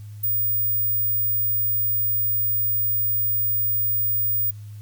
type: tone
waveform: sine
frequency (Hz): 15000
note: A#9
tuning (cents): +10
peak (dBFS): -19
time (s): 0.23-4.51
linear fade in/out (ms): 10
effects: added 104 Hz sine -35 dBFS peak until 4.81 s + white hiss -57 dBFS RMS until 4.81 s